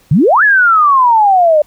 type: exponential two-way sweep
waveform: sine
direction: up then down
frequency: 127.1 to 1746 to 587 Hz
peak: -5 dBFS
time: 0.11-1.62 s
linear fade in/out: 5 ms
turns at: 0.43 s
effects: pink hiss -49 dBFS RMS until 1.66 s